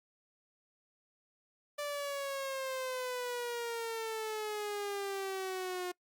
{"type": "exponential sweep", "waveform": "sawtooth", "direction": "down", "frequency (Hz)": [587.3, 357.7], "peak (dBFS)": -32, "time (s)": [1.78, 5.92], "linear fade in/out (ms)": 10, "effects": ["noise-tail reverb RT60 0.1 s tail -24 dB re dry", "Opus 48 kbps"]}